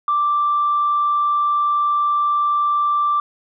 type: tone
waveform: sine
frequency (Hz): 1174.7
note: D6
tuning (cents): 0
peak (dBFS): -14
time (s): 0.08-3.2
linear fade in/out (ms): 2
effects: tanh soft clip ceiling -10 dBFS